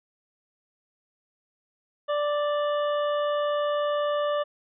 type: harmonic tone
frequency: 587.3 Hz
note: D5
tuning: in tune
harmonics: 1 / 2 / 3 / 5 / 6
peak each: -24 / -30 / -39 / -41 / -44 dBFS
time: 2.08-4.44 s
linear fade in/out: 20 ms
effects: none